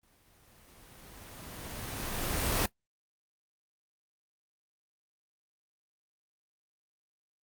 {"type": "noise with exponential growth", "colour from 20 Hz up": "pink", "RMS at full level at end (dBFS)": -27, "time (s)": [0.03, 2.66], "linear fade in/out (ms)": 5, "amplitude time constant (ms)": 570, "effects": ["noise-tail reverb RT60 0.1 s tail -18 dB re dry", "Opus 24 kbps"]}